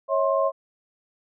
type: tone cluster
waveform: sine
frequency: 550 / 646 / 1059 Hz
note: C#5 / E5 / C6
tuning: -14 / -35 / +21 cents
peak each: -22 / -24 / -25 dBFS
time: 0.08-0.52 s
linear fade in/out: 50 ms
effects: none